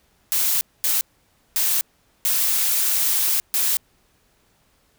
blue noise bursts at uneven times, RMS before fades -20 dBFS, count 5, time 0.32-0.61 / 0.84-1.01 / 1.56-1.81 / 2.25-3.4 / 3.54-3.77 s, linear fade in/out 0 ms, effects pink hiss -62 dBFS RMS until 4.98 s

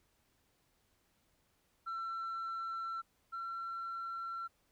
sine tone pair in turn, 1346 / 1355.4 Hz, E6 / E6, +36 / +48 cents, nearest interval unison, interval 12 cents, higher second, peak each -35 / -37 dBFS, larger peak first, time 1.86-3.02 / 3.32-4.48 s, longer neither, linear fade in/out 20 ms, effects tanh soft clip ceiling -36 dBFS + pink hiss -75 dBFS RMS until 4.71 s

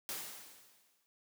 white noise with exponential decay, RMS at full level -39 dBFS, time 0.09-1.06 s, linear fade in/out 0 ms, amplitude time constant 210 ms, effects high-pass 150 Hz 12 dB/octave

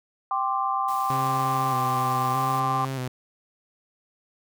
sine chord, G suspended fourth, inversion none, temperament equal, 784 / 1046.5 / 1174.7 Hz, G5 / C6 / D6, 0 / 0 / 0 cents, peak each -27 dBFS, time 0.31-2.85 s, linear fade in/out 2 ms
white noise, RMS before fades -43 dBFS, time 0.88-2.6 s, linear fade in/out 5 ms
sawtooth tone with vibrato, 130.5 Hz, C3, 4 cents flat, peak -24 dBFS, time 1.1-3.08 s, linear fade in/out 2 ms, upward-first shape square, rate 0.8 Hz, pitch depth 44 cents each way
effects none

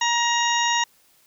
harmonic tone with a mistuned harmonic, 944 Hz, A#5, 22 cents sharp, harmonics 1 / 2 / 3 / 4 / 6 / 7, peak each -22 / -25 / -27 / -28 / -30 / -30 dBFS, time 0.01-0.84 s, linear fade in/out 5 ms, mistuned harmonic 7, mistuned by +23 cents, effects white hiss -59 dBFS RMS until 1.26 s

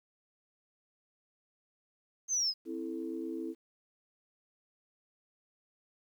sine linear sweep, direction down, 6400 to 4941 Hz, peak -27 dBFS, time 2.28-2.54 s, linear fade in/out 50 ms
sine chord, A minor, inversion first, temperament equal, 261.6 / 329.6 / 440 Hz, C4 / E4 / A4, 0 / 0 / 0 cents, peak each -41 / -37 / -43 dBFS, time 2.65-3.55 s, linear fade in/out 50 ms
effects tanh soft clip ceiling -24 dBFS + 11-bit

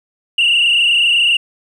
sine tone with frequency modulation, 2817 Hz, F7, 14 cents sharp, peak -8 dBFS, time 0.38-1.37 s, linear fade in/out 5 ms, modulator 27.8 Hz, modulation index 3.7, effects tanh soft clip ceiling -7 dBFS + 8-bit

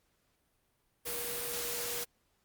sine tone in noise, 477.6 Hz, A#4, 42 cents sharp, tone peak -43 dBFS, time 1.05-2.05 s, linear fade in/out 20 ms, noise white, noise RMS -37 dBFS, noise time 1.05-2.05 s, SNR -9 dB, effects pink hiss -75 dBFS RMS until 2.44 s + Opus 48 kbps

